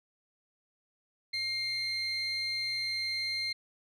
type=tone pair together; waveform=sine; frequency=2132 / 4167 Hz; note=C7 / C8; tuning=+32 / -8 cents; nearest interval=octave; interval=1160 cents; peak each=-33 / -31 dBFS; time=1.33-3.53 s; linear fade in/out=10 ms; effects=tanh soft clip ceiling -27 dBFS